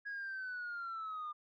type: linear sweep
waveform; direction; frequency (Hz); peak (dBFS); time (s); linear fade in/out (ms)
sine; down; 1661.2 to 1200; -38; 0.05-1.33; 20
effects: tanh soft clip ceiling -37 dBFS